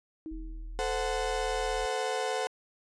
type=tone with exponential decay; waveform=sine; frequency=317.5 Hz; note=D#4; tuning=35 cents sharp; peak=-35 dBFS; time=0.26-0.95 s; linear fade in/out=0 ms; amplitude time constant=150 ms
type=tone; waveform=sine; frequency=40 Hz; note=D#1; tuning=49 cents sharp; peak=-37 dBFS; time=0.31-1.86 s; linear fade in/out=10 ms
type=chord; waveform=35% pulse; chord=F# diminished; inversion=first; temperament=equal with one note detuned; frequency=440 / 516.6 / 740 Hz; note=A4 / C5 / F#5; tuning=0 / -22 / 0 cents; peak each=-32 dBFS; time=0.79-2.47 s; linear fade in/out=0 ms
effects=resampled to 22050 Hz